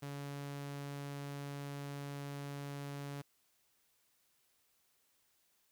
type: tone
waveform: sawtooth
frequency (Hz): 141.8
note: C#3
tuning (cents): +40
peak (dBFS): -38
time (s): 0.02-3.22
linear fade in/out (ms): 10
effects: white hiss -75 dBFS RMS until 5.71 s